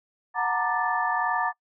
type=tone cluster; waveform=sine; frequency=733 / 906 / 948 / 1183 / 1754 Hz; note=F#5 / A#5 / A#5 / D6 / A6; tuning=-16 / -50 / +29 / +12 / -6 cents; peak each=-29 dBFS; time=0.34-1.53 s; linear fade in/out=50 ms; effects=noise-tail reverb RT60 0.1 s tail -23 dB re dry